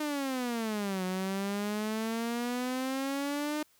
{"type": "exponential two-way sweep", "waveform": "sawtooth", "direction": "down then up", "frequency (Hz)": [306.7, 183, 304.7], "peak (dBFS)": -27, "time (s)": [0, 3.63], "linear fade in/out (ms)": 5, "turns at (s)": 1.04, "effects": ["white hiss -66 dBFS RMS until 3.79 s"]}